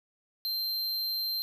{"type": "tone", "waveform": "square", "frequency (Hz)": 4144, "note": "C8", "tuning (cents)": -17, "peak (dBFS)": -30, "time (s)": [0.45, 1.42], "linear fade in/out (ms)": 0, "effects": []}